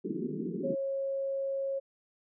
white band-pass noise, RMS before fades -35 dBFS, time 0.04-0.75 s, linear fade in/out 10 ms, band 150 to 420 Hz, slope 96 dB/octave
sine tone, 545 Hz, C#5, 29 cents flat, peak -30 dBFS, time 0.63-1.8 s, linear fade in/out 20 ms
effects none

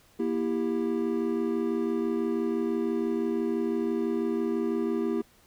triangle chord, E diminished, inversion second, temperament just, 237.3 / 329.6 / 395.6 Hz, Bb3 / E4 / G4, +31 / 0 / +16 cents, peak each -28 dBFS, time 0.19-5.22 s, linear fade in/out 10 ms, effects pink hiss -60 dBFS RMS until 5.46 s

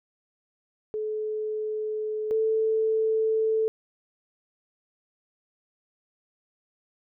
sine tone pair in turn, 430 / 440.6 Hz, A4 / A4, -40 / +2 cents, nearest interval unison, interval 42 cents, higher second, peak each -27 / -21 dBFS, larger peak second, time 0.94-2.31 / 2.31-3.68 s, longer neither, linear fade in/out 0 ms, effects none

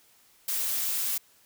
blue noise, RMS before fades -29 dBFS, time 0.48-1.18 s, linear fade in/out 5 ms, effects white hiss -61 dBFS RMS until 1.45 s

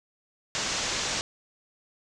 white low-pass noise, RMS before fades -30 dBFS, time 0.55-1.21 s, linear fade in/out 0 ms, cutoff 7200 Hz, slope 48 dB/octave, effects none

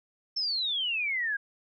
sine exponential sweep, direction down, 5410 to 1598 Hz, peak -27 dBFS, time 0.36-1.37 s, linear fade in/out 10 ms, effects none

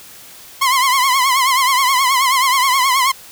sawtooth tone with vibrato, 1046.5 Hz, C6, in tune, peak -8 dBFS, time 0.61-3.12 s, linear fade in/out 10 ms, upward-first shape triangle, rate 9.4 Hz, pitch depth 120 cents each way, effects white hiss -39 dBFS RMS until 3.31 s

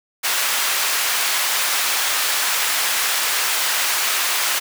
pink high-pass noise, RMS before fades -20 dBFS, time 0.23-4.6 s, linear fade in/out 20 ms, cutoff 1200 Hz, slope 12 dB/octave, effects none

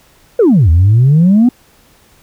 sine exponential two-way sweep, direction down then up, 515 to 77.78 to 254.8 Hz, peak -3 dBFS, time 0.39-1.49 s, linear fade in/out 5 ms, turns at 0.7 s, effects tanh soft clip ceiling -2 dBFS + pink hiss -48 dBFS RMS until 2.22 s

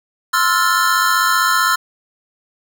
square chord, F major seventh, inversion second, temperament equal with one note detuned, 1046.5 / 1318.5 / 1414 / 1760 Hz, C6 / E6 / F6 / A6, 0 / 0 / +21 / 0 cents, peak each -20 / -18 / -18 / -23 dBFS, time 0.33-1.76 s, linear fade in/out 10 ms, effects none

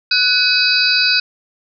sine tone cluster, 1488 / 2540 / 3973 / 4581 / 4928 Hz, F#6 / D#7 / B7 / D8 / D#8, +9 / +35 / +10 / -44 / -17 cents, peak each -18 dBFS, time 0.11-1.2 s, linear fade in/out 5 ms, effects none

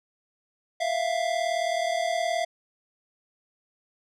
square tone pair together, 659.3 / 698.3 Hz, E5 / F5, 0 / 0 cents, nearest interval minor second, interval 100 cents, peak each -28 dBFS, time 0.8-2.45 s, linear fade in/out 10 ms, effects low-pass 7000 Hz 12 dB/octave

